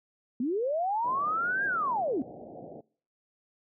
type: linear two-way sweep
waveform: sine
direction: up then down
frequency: 226.5 to 1638 to 226.5 Hz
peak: -26 dBFS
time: 0.4-2.22 s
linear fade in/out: 2 ms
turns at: 1.65 s
type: low-pass noise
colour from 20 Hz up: white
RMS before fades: -44 dBFS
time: 1.04-2.81 s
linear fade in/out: 10 ms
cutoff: 760 Hz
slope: 96 dB/octave
effects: noise-tail reverb RT60 0.5 s tail -24 dB re dry + high-pass 150 Hz 12 dB/octave